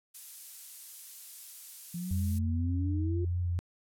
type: noise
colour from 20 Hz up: violet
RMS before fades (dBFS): -42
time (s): 0.14-2.39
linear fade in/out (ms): 10
type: exponential sweep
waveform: sine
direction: up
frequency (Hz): 170 to 356.6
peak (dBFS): -34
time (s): 1.94-3.25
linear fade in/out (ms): 5
type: tone with vibrato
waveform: sine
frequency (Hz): 88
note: F2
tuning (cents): +14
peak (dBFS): -28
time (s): 2.11-3.59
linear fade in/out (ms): 0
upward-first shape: sine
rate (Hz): 4.1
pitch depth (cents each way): 18
effects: low-pass 12000 Hz 12 dB/octave